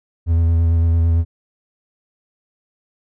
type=tone with vibrato; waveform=triangle; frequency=83.2 Hz; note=E2; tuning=17 cents sharp; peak=-10 dBFS; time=0.26-1.25 s; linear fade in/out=50 ms; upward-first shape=square; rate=8.9 Hz; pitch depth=16 cents each way; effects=none